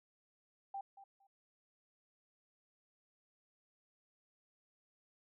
sine tone with echo, 788 Hz, G5, 9 cents sharp, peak -40 dBFS, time 0.74-0.81 s, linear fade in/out 5 ms, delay 230 ms, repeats 2, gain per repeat -14 dB, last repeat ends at 1.27 s, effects none

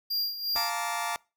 square tone with tremolo, 4783 Hz, D8, 31 cents sharp, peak -26 dBFS, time 0.1-0.7 s, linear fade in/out 10 ms, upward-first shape sine, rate 2.8 Hz, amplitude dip 70%
pink noise with exponential decay, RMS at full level -44 dBFS, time 0.55-0.7 s, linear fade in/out 2 ms, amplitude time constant 32 ms
sawtooth chord, Bb major seventh, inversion second, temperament just, 699.2 / 874.1 / 932.3 / 1165.4 Hz, F5 / A5 / Bb5 / D6, +2 / -12 / 0 / -14 cents, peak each -31 dBFS, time 0.56-1.16 s, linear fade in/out 0 ms
effects noise-tail reverb RT60 0.3 s tail -25 dB re dry

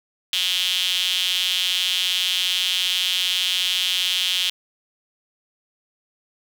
sawtooth tone with high-pass filter, 182.6 Hz, F#3, 23 cents flat, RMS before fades -22 dBFS, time 0.33-4.5 s, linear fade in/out 2 ms, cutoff 3200 Hz, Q 5.9, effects none

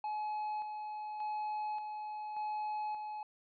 triangle tone with tremolo, 849 Hz, G#5, 38 cents sharp, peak -33 dBFS, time 0.04-3.23 s, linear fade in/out 2 ms, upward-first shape square, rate 0.86 Hz, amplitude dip 40%, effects resampled to 11025 Hz

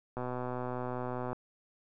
click train, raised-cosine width 1 ms, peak -23 dBFS, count 146, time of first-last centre 0.17-1.33 s, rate 125 Hz, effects none

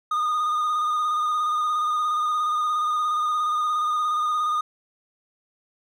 triangle tone with vibrato, 1227 Hz, D#6, 25 cents flat, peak -19 dBFS, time 0.11-4.61 s, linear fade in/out 5 ms, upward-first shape square, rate 17 Hz, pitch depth 24 cents each way, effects none

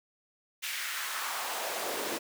pink noise with high-pass filter sweep, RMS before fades -35 dBFS, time 0.62-2.19 s, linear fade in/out 20 ms, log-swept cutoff 2300 to 340 Hz, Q 1.9, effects none

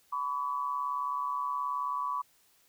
sine tone pair together, 997.2 / 1136 Hz, B5 / C#6, +16 / +42 cents, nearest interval major second, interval 226 cents, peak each -34 / -32 dBFS, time 0.12-2.22 s, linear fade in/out 10 ms, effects white hiss -66 dBFS RMS until 2.68 s

